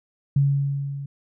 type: tone with level ramp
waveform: sine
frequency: 140 Hz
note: C#3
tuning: 18 cents sharp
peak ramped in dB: -14 to -30 dBFS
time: 0.36-1.06 s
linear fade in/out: 5 ms
effects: none